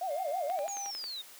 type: tone with vibrato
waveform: sine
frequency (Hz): 659.3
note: E5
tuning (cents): 0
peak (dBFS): -31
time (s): 0.01-0.67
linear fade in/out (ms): 5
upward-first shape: sine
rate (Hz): 6.2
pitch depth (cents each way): 270
type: tone with pitch glide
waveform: triangle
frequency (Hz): 708 to 799.3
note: F5 to G5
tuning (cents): +23 to +33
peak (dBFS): -37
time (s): 0.1-0.91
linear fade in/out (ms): 10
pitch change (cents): +210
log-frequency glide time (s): 0.51-0.61
type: click train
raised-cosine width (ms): 0.3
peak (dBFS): -28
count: 7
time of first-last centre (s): 0.5-1.041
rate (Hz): 11.1
type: linear sweep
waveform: sine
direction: down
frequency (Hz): 6860 to 3619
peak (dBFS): -37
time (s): 0.68-1.22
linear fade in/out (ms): 10
effects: white hiss -52 dBFS RMS until 1.39 s + high-pass 300 Hz 12 dB/octave